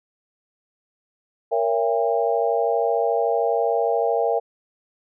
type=chord; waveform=sine; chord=A# diminished seventh; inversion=none; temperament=just; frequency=466.2 / 559.4 / 671.3 / 805.5 Hz; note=A#4 / C#5 / E5 / G5; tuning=0 / +16 / +31 / +47 cents; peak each=-22 / -26 / -23 / -25 dBFS; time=1.51-4.4 s; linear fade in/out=20 ms; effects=none